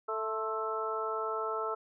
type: harmonic tone with a mistuned harmonic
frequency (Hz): 220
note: A3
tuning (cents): 0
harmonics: 2 / 3 / 4 / 5 / 6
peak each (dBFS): -36 / -40 / -41 / -41 / -35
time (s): 0.08-1.75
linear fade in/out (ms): 10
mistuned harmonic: 5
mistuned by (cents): -46
effects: none